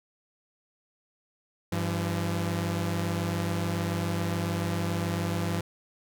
sawtooth tone pair together, 98.4 / 169.75 Hz, G2 / F3, +7 / -49 cents, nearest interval major sixth, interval 944 cents, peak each -26 dBFS, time 1.72-5.61 s, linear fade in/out 5 ms, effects none

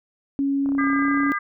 sine tone with pitch glide, 277.2 to 281.9 Hz, C#4 to C#4, 0 to +29 cents, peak -19 dBFS, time 0.39-1.32 s, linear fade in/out 0 ms, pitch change +29 cents, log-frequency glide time 0.9-1.11 s
click train, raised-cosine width 1 ms, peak -25 dBFS, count 22, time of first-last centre 0.66-1.294 s, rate 33.1 Hz
harmonic tone, 402.5 Hz, G4, 46 cents sharp, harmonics 3 / 4 / 5, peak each -25 / -27 / -29 dBFS, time 0.78-1.39 s, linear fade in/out 10 ms
effects none

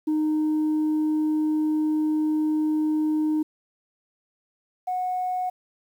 sine tone pair in turn, 308.2 / 733 Hz, D#4 / F#5, -16 / -16 cents, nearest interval octave + minor third, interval 1500 cents, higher second, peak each -18 / -23 dBFS, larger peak first, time 0.07-3.43 / 4.87-5.5 s, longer first, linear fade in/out 10 ms, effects tanh soft clip ceiling -19 dBFS + 9-bit

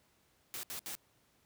white noise bursts, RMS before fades -42 dBFS, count 3, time 0.54-0.952 s, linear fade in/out 0 ms, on 92 ms, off 68 ms, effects pink hiss -71 dBFS RMS until 1.45 s + high-pass 60 Hz 12 dB/octave

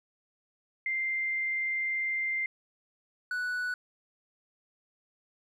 sine / triangle tone pair in turn, 2093 / 1480 Hz, C7 / F#6, 0 / 0 cents, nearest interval tritone, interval 600 cents, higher first, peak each -28 dBFS, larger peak neither, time 0.86-2.46 / 3.31-3.74 s, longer first, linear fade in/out 2 ms, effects none

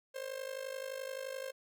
45% pulse tone with amplitude modulation, 530 Hz, C5, 22 cents sharp, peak -36 dBFS, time 0.14-1.52 s, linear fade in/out 20 ms, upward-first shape sine, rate 51.6 Hz, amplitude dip 80%, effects none

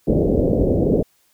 white low-pass noise, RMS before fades -17 dBFS, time 0.07-1.03 s, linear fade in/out 10 ms, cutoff 550 Hz, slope 48 dB/octave, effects white hiss -61 dBFS RMS until 1.33 s

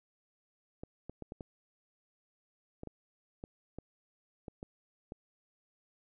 clicks, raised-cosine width 2 ms, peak -29 dBFS, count 12, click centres 0.835 / 1.096 / 1.223 / 1.321 / 1.408 / 2.834 / 2.873 / 3.439 / 3.786 / 4.482 / 4.629 / 5.121 s, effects none

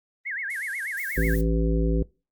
sine tone with vibrato, 1864.7 Hz, A#6, in tune, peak -28 dBFS, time 0.25-1.36 s, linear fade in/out 20 ms, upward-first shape sine, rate 8.2 Hz, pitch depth 290 cents each way
violet noise, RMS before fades -39 dBFS, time 0.5-1.41 s, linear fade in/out 2 ms
harmonic tone, 55.2 Hz, A1, 6 cents sharp, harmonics 1 / 3 / 5 / 7 / 9, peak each -22 / -27 / -29 / -30 / -32 dBFS, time 1.17-2.03 s, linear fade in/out 5 ms
effects noise-tail reverb RT60 0.3 s tail -23 dB re dry + Opus 32 kbps

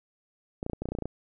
clicks, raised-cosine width 2 ms, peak -19 dBFS, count 12, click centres 0.629 / 0.664 / 0.698 / 0.733 / 0.82 / 0.856 / 0.888 / 0.92 / 0.951 / 0.987 / 1.023 / 1.056 s, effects none

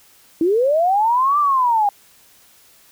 sine linear two-way sweep, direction up then down, 311.1 to 1193 to 796 Hz, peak -13 dBFS, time 0.41-1.89 s, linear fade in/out 2 ms, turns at 1.39 s, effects white hiss -51 dBFS RMS until 2.91 s

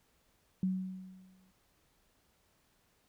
sine tone with exponential decay, 186.9 Hz, F#3, 18 cents sharp, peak -27 dBFS, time 0.63-1.51 s, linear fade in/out 2 ms, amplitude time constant 190 ms, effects pink hiss -72 dBFS RMS until 3.08 s

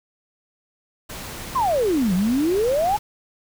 pink noise, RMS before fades -34 dBFS, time 1.09-2.99 s, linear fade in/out 10 ms
sine exponential two-way sweep, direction down then up, 1108.7 to 174.61 to 866 Hz, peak -17 dBFS, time 1.55-2.97 s, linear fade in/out 10 ms, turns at 2.14 s
effects none

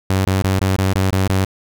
sawtooth tone bursts, 95.3 Hz, G2, 48 cents flat, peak -10 dBFS, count 8, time 0.1-1.447 s, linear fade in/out 0 ms, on 150 ms, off 21 ms, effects none

